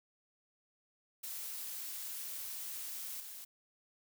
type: noise with level steps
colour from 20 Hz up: blue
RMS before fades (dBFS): -43 / -48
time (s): 1.23-3.45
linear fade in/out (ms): 10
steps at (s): 3.2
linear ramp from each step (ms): 2
effects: none